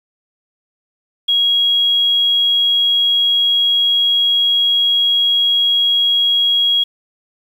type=tone; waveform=sine; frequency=3300 Hz; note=G#7; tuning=12 cents flat; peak=-11 dBFS; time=1.28-6.84 s; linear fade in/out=10 ms; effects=7-bit